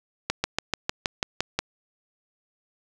slowing click train, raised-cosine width 0.2 ms, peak -6 dBFS, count 9, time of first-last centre 0.3-1.59 s, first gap 140 ms, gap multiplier 1.04, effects none

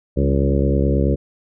harmonic tone with a mistuned harmonic, 69.3 Hz, C#2, in tune, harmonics 1 / 2 / 3 / 4 / 5 / 6 / 7 / 8, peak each -18 / -21 / -23 / -24 / -25 / -26 / -26 / -27 dBFS, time 0.16-1.16 s, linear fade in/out 20 ms, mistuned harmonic 3, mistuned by -39 cents, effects none

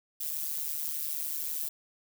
violet noise with amplitude modulation, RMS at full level -30 dBFS, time 0.2-1.69 s, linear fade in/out 10 ms, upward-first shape sine, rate 151 Hz, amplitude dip 95%, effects none

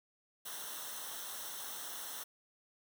white noise with comb filter, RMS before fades -44 dBFS, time 0.45-2.24 s, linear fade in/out 10 ms, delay 0.42 ms, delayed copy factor -0.75, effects none

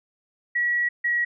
sine tone pair in turn, 1925 / 1913.9 Hz, B6 / A#6, -45 / +45 cents, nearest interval unison, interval 10 cents, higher first, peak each -20 dBFS, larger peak neither, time 0.55-0.89 / 1.04-1.25 s, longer first, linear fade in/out 10 ms, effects none

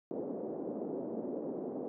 pink band-pass noise, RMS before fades -39 dBFS, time 0.11-1.88 s, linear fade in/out 0 ms, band 240 to 550 Hz, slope 24 dB/octave, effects none

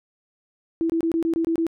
sine tone bursts, 329.6 Hz, E4, in tune, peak -19 dBFS, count 8, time 0.81-1.667 s, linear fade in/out 0 ms, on 87 ms, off 23 ms, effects none

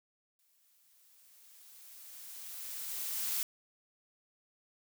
blue noise with exponential growth, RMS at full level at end -33 dBFS, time 0.39-3.43 s, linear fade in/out 1 ms, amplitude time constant 660 ms, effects none

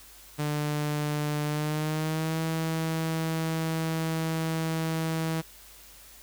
sawtooth tone with pitch glide, 148.9 to 161.44 Hz, D3 to E3, +24 to -36 cents, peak -23 dBFS, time 0.38-5.42 s, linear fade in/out 20 ms, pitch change +140 cents, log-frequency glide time 1.45-2.4 s, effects added 50 Hz sine -57 dBFS peak until 6.22 s + white hiss -51 dBFS RMS until 6.22 s

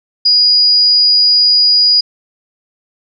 sine tone, 4899 Hz, D#8, 28 cents flat, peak -6 dBFS, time 0.25-2.01 s, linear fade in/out 10 ms, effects none

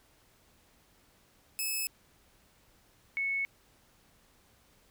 5% pulse / sine tone pair in turn, 2592 / 2205 Hz, E7 / C#7, -30 / -10 cents, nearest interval minor third, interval 280 cents, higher first, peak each -22 / -29 dBFS, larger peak first, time 1.59-1.87 / 3.17-3.45 s, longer neither, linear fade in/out 0 ms, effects pink hiss -65 dBFS RMS until 4.9 s

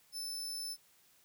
sawtooth tone, 5274 Hz, E8, in tune, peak -36 dBFS, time 0.12-0.77 s, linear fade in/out 50 ms, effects white hiss -67 dBFS RMS until 1.24 s

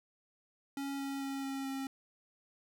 square tone with pitch steps, 277.2 / 275.3 / 273.4 / 271.5 / 269.6 Hz, C#4 / C#4 / C#4 / C#4 / C#4, 0 / -12 / -24 / -36 / -48 cents, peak -37 dBFS, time 0.77-1.87 s, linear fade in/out 2 ms, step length 220 ms, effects none

